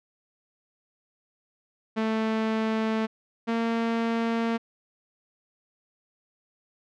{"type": "tone pair in turn", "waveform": "sawtooth", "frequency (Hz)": [220.6, 229.5], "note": ["A3", "A#3"], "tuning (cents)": [5, -27], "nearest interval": "minor second", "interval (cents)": 68, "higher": "second", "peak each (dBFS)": -20, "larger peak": "neither", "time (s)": [[1.96, 3.07], [3.47, 4.58]], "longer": "neither", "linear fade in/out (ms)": 20, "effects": ["low-pass 3000 Hz 12 dB/octave"]}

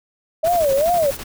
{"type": "tone with vibrato", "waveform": "sine", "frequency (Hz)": 618, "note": "D#5", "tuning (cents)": -12, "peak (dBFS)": -14, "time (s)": [0.43, 1.11], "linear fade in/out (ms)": 10, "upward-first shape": "sine", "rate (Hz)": 2.5, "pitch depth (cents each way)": 240}
{"type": "noise with tremolo", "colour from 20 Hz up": "pink", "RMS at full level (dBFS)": -31, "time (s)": [0.44, 1.24], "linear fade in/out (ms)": 10, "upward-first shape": "square", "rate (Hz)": 12, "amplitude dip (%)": 65}
{"type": "noise", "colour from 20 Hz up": "blue", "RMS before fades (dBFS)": -32, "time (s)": [0.46, 1.17], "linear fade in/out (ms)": 5}
{"effects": []}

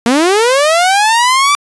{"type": "linear sweep", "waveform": "sawtooth", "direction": "up", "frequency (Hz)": [224.8, 1177], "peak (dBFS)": -4, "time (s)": [0.06, 1.55], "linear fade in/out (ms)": 0, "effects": ["resampled to 24000 Hz"]}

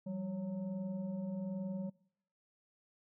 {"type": "tone with frequency modulation", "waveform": "sine", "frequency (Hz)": 192.6, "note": "G3", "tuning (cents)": -30, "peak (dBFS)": -37, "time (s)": [0.06, 1.9], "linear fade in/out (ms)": 10, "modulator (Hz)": 364, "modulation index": 0.69, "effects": ["noise-tail reverb RT60 0.7 s tail -24 dB re dry"]}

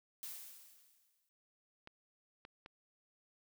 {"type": "noise with exponential decay", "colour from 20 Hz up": "blue", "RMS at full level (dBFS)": -44, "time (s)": [0.23, 1.29], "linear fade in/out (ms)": 0, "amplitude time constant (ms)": 230}
{"type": "clicks", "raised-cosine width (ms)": 0.3, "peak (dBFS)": -35, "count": 3, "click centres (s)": [1.874, 2.451, 2.661]}
{"effects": []}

